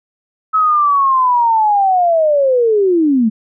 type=linear sweep; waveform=sine; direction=down; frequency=1294 to 209.1 Hz; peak=-9 dBFS; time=0.53-3.3 s; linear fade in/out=20 ms; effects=none